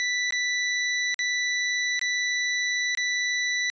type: tone with dropouts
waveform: sawtooth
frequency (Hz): 1975.5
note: B6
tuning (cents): 0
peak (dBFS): -20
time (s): 0-3.7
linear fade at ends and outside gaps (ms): 0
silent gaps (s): 0.307-0.324 / 1.143-1.191 / 1.993-2.014 / 2.95-2.974
effects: resampled to 16000 Hz